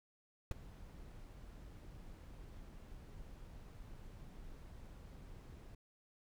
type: noise with ADSR envelope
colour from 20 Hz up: brown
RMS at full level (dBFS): -34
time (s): 0.51-5.75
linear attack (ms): 3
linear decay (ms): 14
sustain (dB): -19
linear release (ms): 5
effects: none